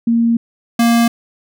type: tone pair in turn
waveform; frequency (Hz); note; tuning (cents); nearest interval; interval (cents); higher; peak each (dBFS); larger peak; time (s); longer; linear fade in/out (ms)
sine / square; 232 / 233.6; A#3 / A#3; -8 / +4; unison; 12; second; -10; neither; 0.07-0.37 / 0.79-1.08; first; 5
effects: none